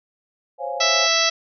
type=chord; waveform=sine; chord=Db major seventh; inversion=third; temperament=equal; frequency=523.3 / 554.4 / 698.5 / 830.6 Hz; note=C5 / Db5 / F5 / Ab5; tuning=0 / 0 / 0 / 0 cents; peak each=-30 dBFS; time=0.58-1.09 s; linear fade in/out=50 ms
type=harmonic tone; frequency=660 Hz; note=E5; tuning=2 cents sharp; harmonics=1 / 2 / 3 / 4 / 5 / 6 / 7 / 8 / 9; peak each=-25 / -25 / -25 / -25 / -25 / -25 / -25 / -25 / -25 dBFS; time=0.8-1.3 s; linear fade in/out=10 ms
effects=none